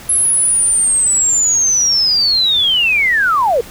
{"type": "linear sweep", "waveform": "sine", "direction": "down", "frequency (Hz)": [11010, 436.2], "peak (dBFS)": -10, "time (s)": [0.09, 3.61], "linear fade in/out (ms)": 5, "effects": ["pink hiss -35 dBFS RMS until 3.7 s"]}